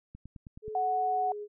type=click train; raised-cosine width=5 ms; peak=-33 dBFS; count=6; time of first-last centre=0.15-0.681 s; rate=9.42 Hz
type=tone with pitch glide; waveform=sine; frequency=430.6 to 415.7 Hz; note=A4 to G#4; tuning=-37 to +2 cents; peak=-36 dBFS; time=0.62-1.48 s; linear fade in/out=50 ms; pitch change=-61 cents; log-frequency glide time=1.02-1.37 s
type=tone; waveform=sine; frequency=740 Hz; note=F#5; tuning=in tune; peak=-26 dBFS; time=0.75-1.32 s; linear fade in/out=2 ms
effects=none